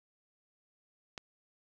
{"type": "click", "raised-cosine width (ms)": 0.2, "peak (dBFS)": -23, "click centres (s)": 1.178, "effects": []}